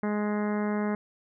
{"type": "harmonic tone", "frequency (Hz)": 208.9, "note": "G#3", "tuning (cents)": 10, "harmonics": [1, 2, 3, 4, 5, 6, 7, 8, 9, 10], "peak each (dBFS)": [-27, -33, -37, -39, -41, -43, -44, -45, -46, -47], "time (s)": [0.03, 0.95], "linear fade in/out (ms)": 2, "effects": []}